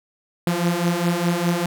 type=beating tone pair; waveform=sawtooth; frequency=170 / 174.9 Hz; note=F3 / F3; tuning=-46 / +3 cents; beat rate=4.9 Hz; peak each=-19 / -17 dBFS; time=0.47-1.66 s; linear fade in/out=2 ms; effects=none